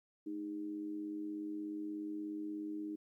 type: tone with amplitude modulation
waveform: sine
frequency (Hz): 310.1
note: D#4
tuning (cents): -6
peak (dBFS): -36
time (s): 0.26-2.96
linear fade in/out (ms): 10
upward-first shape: sine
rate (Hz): 96.7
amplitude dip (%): 60
effects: 13-bit